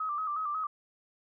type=tone with vibrato; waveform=sine; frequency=1225 Hz; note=D#6; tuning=27 cents flat; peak=-30 dBFS; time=0-0.67 s; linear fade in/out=5 ms; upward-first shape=square; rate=5.5 Hz; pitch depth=66 cents each way; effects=none